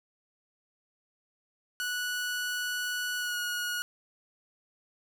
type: tone with pitch glide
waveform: sawtooth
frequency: 1473 to 1449.4 Hz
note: F#6 to F#6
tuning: -8 to -36 cents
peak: -27 dBFS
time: 1.8-3.82 s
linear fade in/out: 0 ms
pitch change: -28 cents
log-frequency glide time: 3.18-3.37 s
effects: none